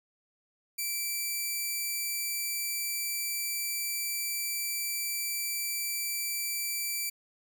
5% pulse tone, 2332 Hz, D7, 13 cents flat, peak -21 dBFS, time 0.78-7.1 s, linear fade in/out 10 ms, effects none

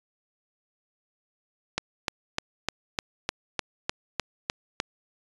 click train, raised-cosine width 0.2 ms, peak -8 dBFS, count 11, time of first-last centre 1.78-4.801 s, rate 3.31 Hz, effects resampled to 22050 Hz

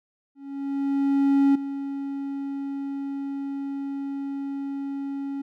triangle tone with ADSR envelope, 277.2 Hz, C#4, in tune, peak -13 dBFS, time 0.35-5.42 s, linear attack 1200 ms, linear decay 7 ms, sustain -13 dB, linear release 9 ms, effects none

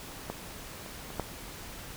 clicks, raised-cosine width 1 ms, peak -19 / -29 / -28 / -16 dBFS, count 4, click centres 0.3 / 0.862 / 1.104 / 1.197 s, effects pink hiss -44 dBFS RMS until 1.96 s

